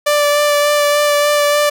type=tone with vibrato; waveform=sawtooth; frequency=586 Hz; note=D5; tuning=4 cents flat; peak=-7 dBFS; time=0.06-1.7 s; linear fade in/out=10 ms; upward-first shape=sine; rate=3.4 Hz; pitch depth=13 cents each way; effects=none